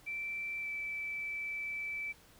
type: tone with pitch glide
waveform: sine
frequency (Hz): 2337 to 2317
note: D7 to D7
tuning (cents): -9 to -24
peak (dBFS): -36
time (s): 0.06-2.13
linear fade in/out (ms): 20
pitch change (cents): -15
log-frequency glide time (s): 0.61-0.67
effects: pink hiss -61 dBFS RMS until 2.39 s